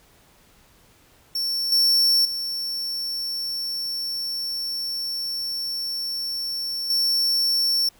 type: tone with level steps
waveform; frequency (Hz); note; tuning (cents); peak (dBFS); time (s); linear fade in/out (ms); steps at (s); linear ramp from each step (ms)
45% pulse; 5440; F8; -46; -23 / -16 / -26 / -19; 1.35-7.89; 5; 1.72 / 2.25 / 6.9; 2
effects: pink hiss -56 dBFS RMS until 7.99 s